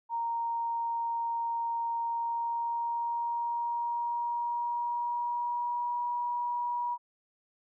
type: tone with pitch glide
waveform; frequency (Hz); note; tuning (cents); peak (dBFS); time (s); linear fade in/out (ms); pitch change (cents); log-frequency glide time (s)
sine; 930 to 963.4; A#5 to B5; -4 to -43; -29; 0.09-6.98; 50; +61; 2-5.99
effects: none